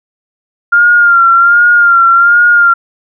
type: tone with vibrato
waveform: sine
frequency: 1396.9 Hz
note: F6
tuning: in tune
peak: -3 dBFS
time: 0.72-2.74 s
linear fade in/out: 10 ms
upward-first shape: sine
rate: 1.3 Hz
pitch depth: 43 cents each way
effects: none